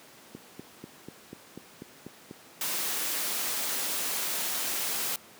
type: click train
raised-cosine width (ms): 3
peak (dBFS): -24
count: 9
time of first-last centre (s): 0.35-2.311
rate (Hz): 4.08
type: noise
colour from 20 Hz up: white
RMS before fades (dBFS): -31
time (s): 2.61-5.16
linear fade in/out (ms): 2
effects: pink hiss -52 dBFS RMS until 5.39 s + high-pass 200 Hz 12 dB/octave